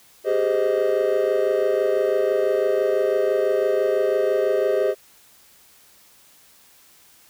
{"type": "chord", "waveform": "triangle", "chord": "Ab major seventh", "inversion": "third", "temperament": "just", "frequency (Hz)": [389.3, 415.3, 519.1, 623], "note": ["G4", "Ab4", "C5", "Eb5"], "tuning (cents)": [-12, 0, -14, 2], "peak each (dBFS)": -21, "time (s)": [0.24, 4.95], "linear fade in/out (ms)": 50, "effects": ["tanh soft clip ceiling -8 dBFS", "white hiss -53 dBFS RMS until 7.29 s"]}